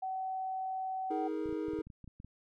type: tone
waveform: sine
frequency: 757 Hz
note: F#5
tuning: 39 cents sharp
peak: -34 dBFS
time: 0.02-1.28 s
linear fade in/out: 10 ms
type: chord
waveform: triangle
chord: D# suspended fourth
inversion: none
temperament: equal with one note detuned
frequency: 316.9 / 415.3 / 466.2 Hz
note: D#4 / G#4 / A#4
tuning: +32 / 0 / 0 cents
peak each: -34 / -37 / -39 dBFS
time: 1.1-1.82 s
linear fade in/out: 10 ms
type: clicks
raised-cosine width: 5 ms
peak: -37 dBFS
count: 12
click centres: 1.459 / 1.491 / 1.527 / 1.684 / 1.735 / 1.789 / 1.87 / 1.902 / 2.043 / 2.077 / 2.201 / 2.246 s
effects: none